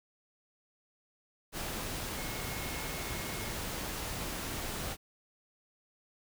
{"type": "tone in noise", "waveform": "sine", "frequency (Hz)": 2168, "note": "C#7", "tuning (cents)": -39, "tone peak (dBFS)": -47, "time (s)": [2.15, 3.54], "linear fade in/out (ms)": 50, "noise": "pink", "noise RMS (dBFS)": -38, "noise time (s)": [1.52, 4.97], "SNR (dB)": -12, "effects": []}